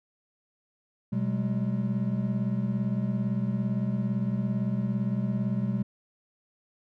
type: tone cluster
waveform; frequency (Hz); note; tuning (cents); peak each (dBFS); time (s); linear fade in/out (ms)
triangle; 124.9 / 190.9 / 208.6; B2 / G3 / G#3; +20 / -46 / +8; -28; 1.12-5.83; 10
effects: none